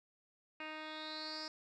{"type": "tone with low-pass filter sweep", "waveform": "10% pulse", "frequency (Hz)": 310.7, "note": "D#4", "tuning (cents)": -2, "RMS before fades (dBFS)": -45, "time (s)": [0.6, 1.48], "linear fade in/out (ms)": 2, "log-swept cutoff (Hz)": [2700, 5200], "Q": 8.9, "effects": []}